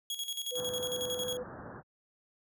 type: tone with tremolo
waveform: sawtooth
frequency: 3322 Hz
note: G#7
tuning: in tune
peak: -30 dBFS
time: 0.1-1.37 s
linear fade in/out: 2 ms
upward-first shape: square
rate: 11 Hz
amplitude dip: 65%
type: tone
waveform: sine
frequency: 499 Hz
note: B4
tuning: 18 cents sharp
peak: -35 dBFS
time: 0.51-1.44 s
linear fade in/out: 20 ms
type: low-pass noise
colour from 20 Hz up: pink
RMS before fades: -44 dBFS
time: 0.54-1.83 s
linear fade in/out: 50 ms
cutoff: 1700 Hz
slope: 96 dB/octave
effects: high-pass 100 Hz 12 dB/octave